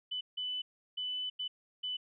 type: tone bursts at uneven times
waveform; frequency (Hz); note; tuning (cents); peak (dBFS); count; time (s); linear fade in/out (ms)
sine; 2999; F#7; +23; -34; 5; 0.11-0.21 / 0.37-0.62 / 0.97-1.3 / 1.39-1.48 / 1.83-1.97; 10
effects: none